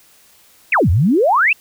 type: exponential two-way sweep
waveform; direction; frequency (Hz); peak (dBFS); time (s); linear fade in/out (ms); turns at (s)
sine; down then up; 2794 to 76.9 to 2794; -10; 0.72-1.53; 5; 0.9
effects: white hiss -50 dBFS RMS until 1.6 s